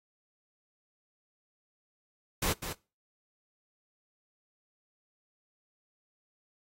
pink noise with echo, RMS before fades -30 dBFS, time 2.42-2.53 s, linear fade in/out 5 ms, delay 200 ms, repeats 1, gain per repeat -8 dB, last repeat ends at 2.73 s, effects noise-tail reverb RT60 0.3 s tail -22 dB re dry + AAC 48 kbps

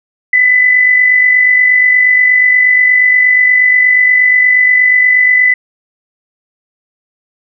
sine tone with amplitude modulation, 2001 Hz, B6, 22 cents sharp, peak -3 dBFS, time 0.33-5.54 s, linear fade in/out 5 ms, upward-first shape sine, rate 48.4 Hz, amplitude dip 45%, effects none

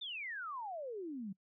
sine exponential sweep, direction down, 3681 to 182.5 Hz, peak -40 dBFS, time 0.01-1.33 s, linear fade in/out 10 ms, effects noise-tail reverb RT60 0.1 s tail -25 dB re dry

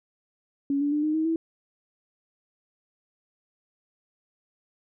sine tone with pitch steps, 280 / 288.7 / 297.7 / 306.9 / 316.5 / 326.3 Hz, C#4 / D4 / D4 / D#4 / D#4 / E4, +18 / -30 / +24 / -24 / +30 / -18 cents, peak -22 dBFS, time 0.7-1.36 s, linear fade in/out 2 ms, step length 110 ms, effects none

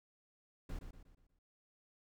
brown noise with echo, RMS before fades -42 dBFS, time 0.69-0.79 s, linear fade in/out 5 ms, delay 120 ms, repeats 5, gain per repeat -7 dB, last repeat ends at 1.39 s, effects none

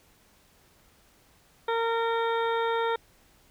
harmonic tone, 459.2 Hz, A#4, 26 cents flat, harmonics 1 / 2 / 3 / 4 / 5 / 7 / 8, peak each -27 / -29 / -33 / -38 / -43 / -46 / -41 dBFS, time 1.68-2.96 s, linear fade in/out 5 ms, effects pink hiss -61 dBFS RMS until 3.5 s

